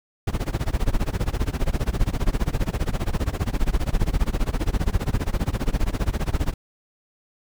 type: noise with tremolo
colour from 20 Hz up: brown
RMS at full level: -19 dBFS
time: 0.27-6.54 s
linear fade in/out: 5 ms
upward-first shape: sine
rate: 15 Hz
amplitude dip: 95%
effects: none